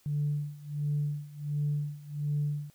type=tone with tremolo; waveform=sine; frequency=146.83 Hz; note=D3; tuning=in tune; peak=-25 dBFS; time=0.06-2.7 s; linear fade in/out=0 ms; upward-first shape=sine; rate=1.4 Hz; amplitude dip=90%; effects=tanh soft clip ceiling -22 dBFS + white hiss -65 dBFS RMS until 2.74 s